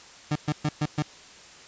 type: tone bursts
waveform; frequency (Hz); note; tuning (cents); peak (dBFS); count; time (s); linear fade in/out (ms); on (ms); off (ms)
30% pulse; 150.2; D3; +39; -20; 5; 0.31-1.025; 5; 47; 120
effects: white hiss -48 dBFS RMS until 1.67 s + resampled to 16000 Hz